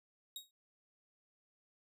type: tone with exponential decay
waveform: sawtooth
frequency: 3774 Hz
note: A#7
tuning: 21 cents sharp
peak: -37 dBFS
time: 0.36-0.51 s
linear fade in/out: 2 ms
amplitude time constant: 31 ms
effects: none